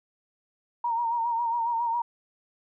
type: tone with vibrato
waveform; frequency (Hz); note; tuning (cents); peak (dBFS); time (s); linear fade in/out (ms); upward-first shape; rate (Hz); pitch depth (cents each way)
sine; 934; A#5; +3; -24; 0.84-2.02; 5; sine; 7.3; 50
effects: none